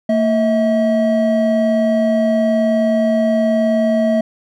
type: tone pair together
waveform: triangle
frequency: 227.2 / 642.6 Hz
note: A#3 / E5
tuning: -44 / -44 cents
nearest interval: octave + tritone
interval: 1800 cents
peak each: -13 dBFS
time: 0.09-4.21 s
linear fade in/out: 5 ms
effects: none